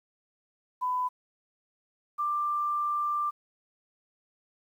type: tone pair in turn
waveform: sine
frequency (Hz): 1001 / 1183.9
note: B5 / D6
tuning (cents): +23 / +14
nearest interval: minor third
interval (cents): 291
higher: second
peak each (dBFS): -26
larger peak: neither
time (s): 0.81-1.09 / 2.18-3.31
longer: second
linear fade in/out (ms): 20
effects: 10-bit